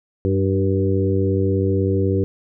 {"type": "harmonic tone with a mistuned harmonic", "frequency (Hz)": 96.3, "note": "G2", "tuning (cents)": -30, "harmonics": [1, 2, 3, 4, 5], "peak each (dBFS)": [-19, -25, -24, -22, -25], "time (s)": [0.25, 2.24], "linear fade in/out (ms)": 0, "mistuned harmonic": 3, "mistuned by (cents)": 26, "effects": []}